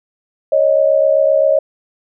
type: tone pair together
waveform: sine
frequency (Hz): 553 / 620.7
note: C#5 / D#5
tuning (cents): -4 / -4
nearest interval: major second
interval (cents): 200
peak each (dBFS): -12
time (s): 0.52-1.59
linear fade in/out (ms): 5
effects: none